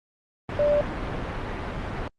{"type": "tone in noise", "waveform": "sine", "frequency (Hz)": 587, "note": "D5", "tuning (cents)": -1, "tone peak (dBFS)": -18, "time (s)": [0.59, 0.81], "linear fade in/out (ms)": 2, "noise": "pink", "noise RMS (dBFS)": -29, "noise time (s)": [0.49, 2.08], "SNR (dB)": 8, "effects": ["low-pass 2000 Hz 12 dB/octave", "Opus 32 kbps"]}